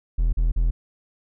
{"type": "tone bursts", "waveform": "triangle", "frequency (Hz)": 41.29, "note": "E1", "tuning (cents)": 4, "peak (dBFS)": -15, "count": 3, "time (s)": [0.18, 0.71], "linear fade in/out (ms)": 10, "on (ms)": 150, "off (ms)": 40, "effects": []}